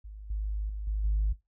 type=tone with level steps; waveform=sine; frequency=51.91 Hz; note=G#1; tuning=in tune; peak=-40 / -28 / -32 / -26 / -22 dBFS; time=0.04-1.33 s; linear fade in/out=10 ms; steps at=0.3 / 0.69 / 0.87 / 1.04 s; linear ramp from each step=5 ms; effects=noise-tail reverb RT60 0.2 s tail -18 dB re dry + tanh soft clip ceiling -20 dBFS